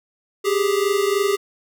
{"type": "tone pair together", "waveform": "square", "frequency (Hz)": [392.6, 415.9], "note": ["G4", "G#4"], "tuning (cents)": [3, 2], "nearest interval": "minor second", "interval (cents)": 99, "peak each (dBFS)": [-20, -22], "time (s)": [0.44, 1.37], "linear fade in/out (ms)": 20, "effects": []}